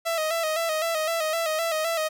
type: tone with vibrato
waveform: sawtooth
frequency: 645 Hz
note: E5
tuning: 38 cents flat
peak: -20 dBFS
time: 0.05-2.09 s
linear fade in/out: 20 ms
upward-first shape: square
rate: 3.9 Hz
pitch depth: 55 cents each way
effects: none